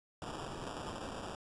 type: noise with sample-and-hold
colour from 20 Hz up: violet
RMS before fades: -43 dBFS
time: 0.22-1.35 s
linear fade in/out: 0 ms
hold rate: 2100 Hz
effects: resampled to 22050 Hz